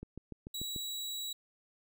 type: click train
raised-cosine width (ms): 3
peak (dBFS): -30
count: 6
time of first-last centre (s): 0.03-0.762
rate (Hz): 6.83
type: tone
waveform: sawtooth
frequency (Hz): 3890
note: B7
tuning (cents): -27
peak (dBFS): -34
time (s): 0.54-1.33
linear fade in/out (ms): 5
effects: none